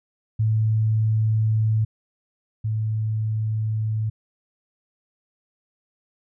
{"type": "tone pair in turn", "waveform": "sine", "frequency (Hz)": [109.6, 109.18], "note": ["A2", "A2"], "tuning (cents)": [-6, -13], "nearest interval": "unison", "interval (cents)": 7, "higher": "first", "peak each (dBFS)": [-17, -21], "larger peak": "first", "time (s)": [[0.39, 1.85], [2.64, 4.1]], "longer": "neither", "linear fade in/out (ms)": 10, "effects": []}